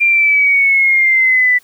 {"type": "exponential sweep", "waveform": "sine", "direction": "down", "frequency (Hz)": [2391, 1975.5], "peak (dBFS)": -8, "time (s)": [0, 1.59], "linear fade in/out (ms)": 20, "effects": ["white hiss -50 dBFS RMS until 1.63 s"]}